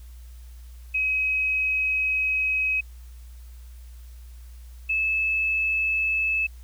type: tone pair in turn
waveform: sine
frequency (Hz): 2542 / 2607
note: D#7 / E7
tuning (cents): +36 / -20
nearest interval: unison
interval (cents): 44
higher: second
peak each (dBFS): -21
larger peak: neither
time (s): 0.94-2.81 / 4.89-6.47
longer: first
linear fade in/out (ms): 10
effects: added 60 Hz sine -40 dBFS peak until 6.63 s + white hiss -58 dBFS RMS until 6.63 s